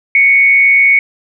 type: tone with frequency modulation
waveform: sine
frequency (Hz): 2218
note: C#7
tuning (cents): 0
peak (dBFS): -5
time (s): 0.15-0.99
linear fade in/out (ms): 2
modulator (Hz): 158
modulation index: 0.33
effects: none